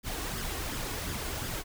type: noise with flanger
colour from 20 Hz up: pink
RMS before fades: -35 dBFS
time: 0.03-1.64 s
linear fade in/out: 50 ms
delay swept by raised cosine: 0.59 to 2.79 ms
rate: 2.8 Hz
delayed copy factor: +0.5
effects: none